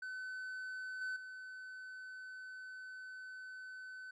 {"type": "tone with level steps", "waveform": "triangle", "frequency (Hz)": 1515, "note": "F#6", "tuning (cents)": 40, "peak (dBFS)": [-40, -36, -45], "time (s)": [0.02, 4.11], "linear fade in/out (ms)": 5, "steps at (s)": [1.01, 1.16], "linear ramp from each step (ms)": 5, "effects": ["resampled to 24000 Hz"]}